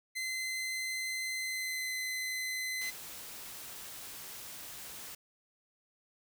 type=tone with pitch glide; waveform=sawtooth; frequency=2058 to 2038 Hz; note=C7 to C7; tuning=-29 to -46 cents; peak=-31 dBFS; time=0.15-2.91 s; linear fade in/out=20 ms; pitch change=-17 cents; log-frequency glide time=1.33-1.95 s
type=noise; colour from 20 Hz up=white; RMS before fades=-46 dBFS; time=2.81-5.15 s; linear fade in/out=5 ms
effects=none